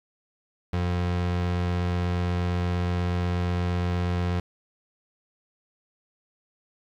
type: tone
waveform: 30% pulse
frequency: 88.4 Hz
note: F2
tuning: 22 cents sharp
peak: -21 dBFS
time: 0.73-4.4 s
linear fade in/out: 5 ms
effects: low-pass 4000 Hz 12 dB/octave + 9-bit